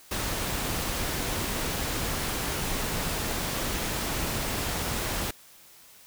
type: noise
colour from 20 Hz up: pink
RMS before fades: -30 dBFS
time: 0.11-5.31 s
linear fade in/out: 5 ms
effects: white hiss -53 dBFS RMS until 6.06 s